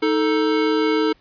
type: tone pair together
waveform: square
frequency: 313.8 / 440 Hz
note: D#4 / A4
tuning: +15 / 0 cents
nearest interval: tritone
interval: 585 cents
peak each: -20 dBFS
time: 0.02-1.13 s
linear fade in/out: 10 ms
effects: pink hiss -57 dBFS RMS until 1.2 s + resampled to 11025 Hz